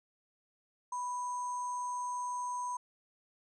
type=tone with sample-and-hold; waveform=sine; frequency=987.8 Hz; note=B5; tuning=in tune; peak=-34 dBFS; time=0.92-2.77 s; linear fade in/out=5 ms; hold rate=7350 Hz; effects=resampled to 22050 Hz